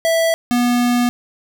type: tone pair in turn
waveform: square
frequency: 658 / 243.1 Hz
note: E5 / B3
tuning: -3 / -27 cents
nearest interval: octave + perfect fourth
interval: 1724 cents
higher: first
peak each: -14 dBFS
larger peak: neither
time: 0.05-0.34 / 0.51-1.09 s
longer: second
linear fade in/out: 0 ms
effects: none